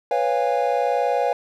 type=chord; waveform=triangle; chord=C# dominant seventh; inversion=third; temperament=equal with one note detuned; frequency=493.9 / 554.4 / 698.5 / 817.3 Hz; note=B4 / C#5 / E#5 / G#5; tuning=0 / 0 / 0 / -28 cents; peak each=-22 dBFS; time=0.11-1.33 s; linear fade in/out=2 ms; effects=none